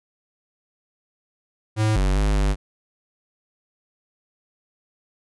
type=tone with pitch steps; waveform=square; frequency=108.4 / 47.54 / 50.9 / 49.47 Hz; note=A2 / F#1 / G#1 / G1; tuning=-25 / +48 / -34 / +17 cents; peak=-18 dBFS; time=1.76-2.56 s; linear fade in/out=50 ms; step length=200 ms; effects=resampled to 24000 Hz